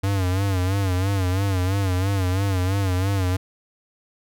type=tone with vibrato; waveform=square; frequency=95 Hz; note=F#2; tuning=46 cents sharp; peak=-20 dBFS; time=0.03-3.37 s; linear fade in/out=10 ms; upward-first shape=sine; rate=3 Hz; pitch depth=90 cents each way; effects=none